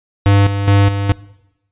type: tone with tremolo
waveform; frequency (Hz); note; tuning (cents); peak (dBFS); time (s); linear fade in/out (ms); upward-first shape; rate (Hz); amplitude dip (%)
square; 100; G2; +35; -8; 0.26-1.12; 0; square; 2.4; 60
effects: noise-tail reverb RT60 0.9 s tail -22 dB re dry + resampled to 8000 Hz